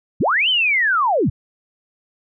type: linear two-way sweep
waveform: sine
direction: up then down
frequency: 72.5 to 3136 to 72.5 Hz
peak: -14 dBFS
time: 0.2-1.3 s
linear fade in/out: 10 ms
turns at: 0.49 s
effects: none